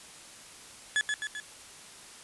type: tone with echo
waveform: 35% pulse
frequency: 1709 Hz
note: G#6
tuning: 49 cents sharp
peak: -22 dBFS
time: 0.96-1.01 s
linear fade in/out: 0 ms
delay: 130 ms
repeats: 3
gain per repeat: -4 dB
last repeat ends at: 1.4 s
effects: white hiss -49 dBFS RMS until 2.23 s + resampled to 24000 Hz